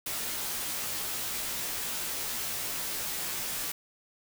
white noise with comb filter, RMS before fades -34 dBFS, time 0.06-3.72 s, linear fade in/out 5 ms, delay 15 ms, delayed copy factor -0.75, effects none

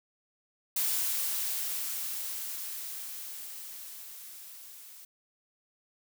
blue noise with level ramp, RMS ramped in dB -29 to -50 dBFS, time 0.76-5.05 s, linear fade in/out 5 ms, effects none

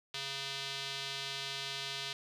square tone with band-pass filter, 137.5 Hz, C#3, 14 cents flat, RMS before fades -40 dBFS, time 0.14-2.13 s, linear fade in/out 2 ms, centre 3700 Hz, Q 2.1, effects none

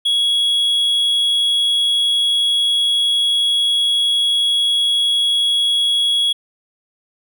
triangle tone, 3337 Hz, G#7, 8 cents sharp, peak -12 dBFS, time 0.05-6.33 s, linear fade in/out 10 ms, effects none

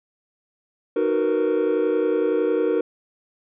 triangle chord, B major seventh, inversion first, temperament just, 308.7 / 370.4 / 463 / 493.9 Hz, D#4 / F#4 / A#4 / B4, -14 / +2 / -12 / 0 cents, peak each -23 / -22 / -19 / -25 dBFS, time 0.96-2.81 s, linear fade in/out 5 ms, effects tanh soft clip ceiling -8 dBFS + resampled to 8000 Hz

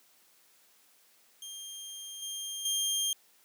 20% pulse tone with level steps, 3200 Hz, G7, 35 cents sharp, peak -36 / -31 / -23 dBFS, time 1.42-3.13 s, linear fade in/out 2 ms, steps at 2.22 / 2.65 s, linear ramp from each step 5 ms, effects white hiss -64 dBFS RMS until 3.44 s + high-pass 200 Hz 12 dB/octave

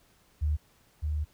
sine tone pair in turn, 75.3 / 75.62 Hz, D2 / D#2, +44 / -49 cents, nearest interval unison, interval 7 cents, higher second, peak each -24 / -27 dBFS, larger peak first, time 0.41-0.57 / 1.02-1.25 s, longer second, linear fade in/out 20 ms, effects pink hiss -64 dBFS RMS until 1.33 s

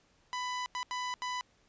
sawtooth tone bursts at uneven times, 996 Hz, B5, 14 cents sharp, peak -30 dBFS, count 4, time 0.33-0.66 / 0.75-0.83 / 0.91-1.14 / 1.22-1.41 s, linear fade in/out 0 ms, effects pink hiss -68 dBFS RMS until 1.68 s + resampled to 16000 Hz

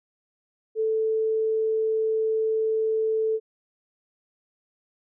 sine tone, 440.4 Hz, A4, 2 cents sharp, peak -21 dBFS, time 0.75-3.4 s, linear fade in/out 50 ms, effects none

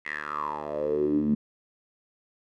10% pulse tone with band-pass filter sweep, 74.8 Hz, D2, 32 cents sharp, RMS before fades -28 dBFS, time 0.05-1.35 s, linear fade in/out 10 ms, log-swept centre 2100 to 210 Hz, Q 8.3, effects none

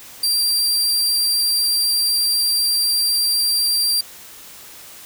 sawtooth tone, 4722 Hz, D8, 9 cents sharp, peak -13 dBFS, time 0.23-4.01 s, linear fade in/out 5 ms, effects white hiss -40 dBFS RMS until 5.05 s

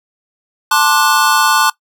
square chord, D dominant seventh, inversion second, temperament just, 881 / 1057.2 / 1174.7 / 1468.3 Hz, A5 / C6 / D6 / F#6, +2 / +18 / 0 / -14 cents, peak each -16 dBFS, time 0.71-1.7 s, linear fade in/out 5 ms, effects noise-tail reverb RT60 0.1 s tail -20 dB re dry

